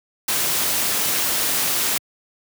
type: noise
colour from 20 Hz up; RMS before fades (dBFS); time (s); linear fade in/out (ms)
white; -21; 0.28-1.98; 5
effects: high-pass 100 Hz 12 dB/octave